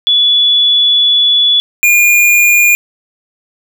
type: tone pair in turn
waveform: sine / square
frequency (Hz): 3425 / 2422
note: A7 / D#7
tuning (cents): -47 / -47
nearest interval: tritone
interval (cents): 600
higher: first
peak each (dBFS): -6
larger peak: neither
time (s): 0.07-1.6 / 1.83-2.75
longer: first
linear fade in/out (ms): 0
effects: none